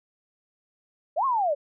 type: linear two-way sweep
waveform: sine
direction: up then down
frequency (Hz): 545 to 1108.7 to 545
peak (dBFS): -21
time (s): 1.16-1.55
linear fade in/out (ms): 20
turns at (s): 1.25
effects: none